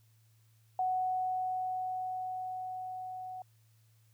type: tone with level ramp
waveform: sine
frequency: 742 Hz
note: F#5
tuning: 5 cents sharp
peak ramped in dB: -28 to -40 dBFS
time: 0.79-3.42 s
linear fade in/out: 2 ms
effects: added 111 Hz sine -63 dBFS peak until 4.13 s + white hiss -73 dBFS RMS until 4.13 s